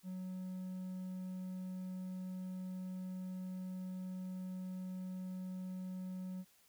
triangle tone, 185 Hz, F#3, in tune, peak -39 dBFS, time 0.03-6.45 s, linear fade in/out 50 ms, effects white hiss -69 dBFS RMS until 6.68 s

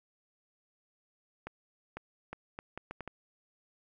accelerating click train, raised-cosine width 0.5 ms, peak -25 dBFS, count 8, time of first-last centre 1.47-3.077 s, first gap 500 ms, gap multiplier 0.72, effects none

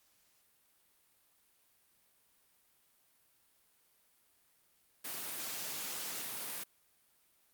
white high-pass noise, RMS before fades -41 dBFS, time 5.04-6.64 s, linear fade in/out 10 ms, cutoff 130 Hz, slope 24 dB/octave, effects white hiss -71 dBFS RMS until 7.53 s + Opus 48 kbps

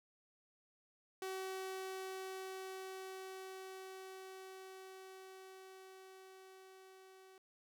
sawtooth tone with level ramp, 379.1 Hz, F#4, 42 cents sharp, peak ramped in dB -37 to -55 dBFS, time 1.22-7.38 s, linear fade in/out 2 ms, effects none

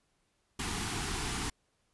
pink band-stop noise, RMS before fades -35 dBFS, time 0.59-1.5 s, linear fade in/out 5 ms, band 450 to 710 Hz, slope 96 dB/octave, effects pink hiss -75 dBFS RMS until 1.93 s + resampled to 24000 Hz

